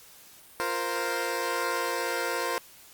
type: chord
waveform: 15% pulse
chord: F suspended fourth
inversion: none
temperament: equal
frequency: 349.2 / 466.2 / 523.3 Hz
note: F4 / Bb4 / C5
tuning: 0 / 0 / 0 cents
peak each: -28 / -25 / -25 dBFS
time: 0.6-2.58 s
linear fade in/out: 0 ms
effects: white hiss -52 dBFS RMS until 2.93 s + Opus 48 kbps